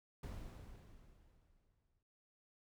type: noise with exponential decay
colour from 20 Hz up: brown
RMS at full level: -44 dBFS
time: 0.23-2.03 s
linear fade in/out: 5 ms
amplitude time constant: 390 ms
effects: noise-tail reverb RT60 0.1 s tail -26 dB re dry